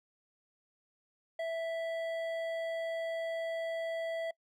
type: tone with hard clipping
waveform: sine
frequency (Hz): 659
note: E5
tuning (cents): -1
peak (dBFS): -35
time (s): 1.39-4.31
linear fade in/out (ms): 5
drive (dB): 9
effects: noise-tail reverb RT60 0.1 s tail -25 dB re dry